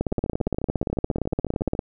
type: two click trains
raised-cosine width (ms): 2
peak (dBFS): -9 / -17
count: 32 / 24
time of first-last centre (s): 0.01-1.792 / 0.12-1.751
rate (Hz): 17.4 / 14.1
effects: none